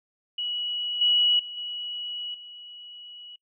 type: tone with level steps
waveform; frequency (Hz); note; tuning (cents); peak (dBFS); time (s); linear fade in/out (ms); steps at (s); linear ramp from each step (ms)
sine; 2927; F#7; -19; -27 / -18 / -35 / -31 / -41; 0.38-3.36; 5; 1.01 / 1.39 / 1.57 / 2.34; 5
effects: noise-tail reverb RT60 0.1 s tail -24 dB re dry

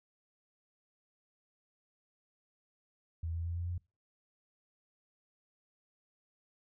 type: tone with pitch steps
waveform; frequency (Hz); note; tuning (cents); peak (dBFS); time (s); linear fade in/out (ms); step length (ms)
sine; 82.41 / 83.75 / 85.12 / 86.51 / 87.92; E2 / E2 / F2 / F2 / F2; 0 / +28 / -44 / -16 / +12; -34; 3.23-3.78; 5; 110
effects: noise-tail reverb RT60 0.3 s tail -25 dB re dry

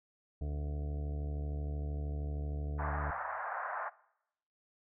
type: harmonic tone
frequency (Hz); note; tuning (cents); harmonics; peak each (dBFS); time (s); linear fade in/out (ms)
73; D2; -10; 1 / 2 / 3 / 4 / 5 / 6 / 7 / 8 / 9 / 10; -35 / -42 / -57 / -49 / -61 / -51 / -58 / -63 / -54 / -60; 0.41-3.11; 5
type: band-pass noise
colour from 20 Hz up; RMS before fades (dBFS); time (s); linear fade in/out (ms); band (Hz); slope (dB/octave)
pink; -39; 2.78-3.9; 20; 640 to 1700; 48
effects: noise-tail reverb RT60 0.8 s tail -21 dB re dry

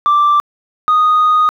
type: tone pair in turn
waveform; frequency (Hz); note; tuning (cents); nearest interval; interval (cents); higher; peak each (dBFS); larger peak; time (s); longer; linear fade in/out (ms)
sine; 1174.7 / 1240.3; D6 / D#6; 0 / -6; minor second; 94; second; -6; neither; 0.06-0.4 / 0.88-1.49; second; 0
effects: tanh soft clip ceiling -6 dBFS + 8-bit

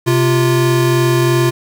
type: tone pair together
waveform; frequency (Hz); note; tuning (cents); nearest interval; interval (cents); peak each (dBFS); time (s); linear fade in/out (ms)
square; 130 / 347.1; C3 / F4; -11 / -11; octave + perfect fourth; 1700; -14; 0.06-1.51; 20
effects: 8-bit

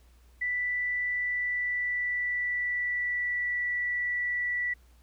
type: tone with pitch glide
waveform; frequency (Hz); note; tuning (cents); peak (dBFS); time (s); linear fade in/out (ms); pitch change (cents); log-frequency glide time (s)
sine; 1975.5 to 1957.3; B6 to B6; 0 to -16; -27; 0.41-4.74; 10; -16; 1.08-3.57
effects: added 60 Hz sine -55 dBFS peak until 5.02 s + pink hiss -66 dBFS RMS until 5.02 s

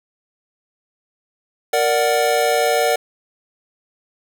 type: chord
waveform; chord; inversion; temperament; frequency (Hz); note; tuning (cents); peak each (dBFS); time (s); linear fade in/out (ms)
square; Bb augmented; none; equal; 466.2 / 587.3 / 740; Bb4 / D5 / F#5; 0 / 0 / 0; -20; 1.73-2.96; 5
effects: none

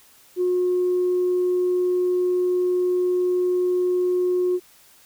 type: tone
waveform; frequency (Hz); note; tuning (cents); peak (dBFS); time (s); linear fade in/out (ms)
sine; 361.2; F#4; -42; -17; 0.36-4.6; 50
effects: tanh soft clip ceiling -14 dBFS + white hiss -53 dBFS RMS until 5.05 s

